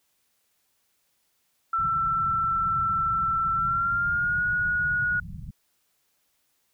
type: tone with pitch glide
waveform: sine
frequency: 1338 to 1450.7 Hz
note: E6 to F#6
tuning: +25 to -35 cents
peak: -22 dBFS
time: 1.73-5.2 s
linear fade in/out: 5 ms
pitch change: +140 cents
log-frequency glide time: 3.53-4.44 s
type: low-pass noise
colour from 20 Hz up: white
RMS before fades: -38 dBFS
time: 1.78-5.51 s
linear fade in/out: 10 ms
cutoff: 180 Hz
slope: 48 dB/octave
effects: white hiss -71 dBFS RMS until 6.73 s